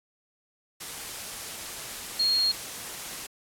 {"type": "tone in noise", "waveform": "sine", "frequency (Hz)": 4268, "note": "C8", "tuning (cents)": 34, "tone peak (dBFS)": -21, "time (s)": [2.19, 2.52], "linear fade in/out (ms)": 10, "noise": "white", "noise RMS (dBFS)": -37, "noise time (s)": [0.8, 3.27], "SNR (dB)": 13, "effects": ["low-pass 12000 Hz 12 dB/octave", "AAC 64 kbps"]}